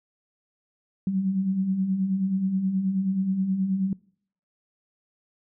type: beating tone pair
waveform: sine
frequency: 182.9 / 192.3 Hz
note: F#3 / G3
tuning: -20 / -33 cents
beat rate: 9.4 Hz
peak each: -31 / -23 dBFS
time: 1.07-3.93 s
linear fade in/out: 2 ms
effects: noise-tail reverb RT60 0.6 s tail -24 dB re dry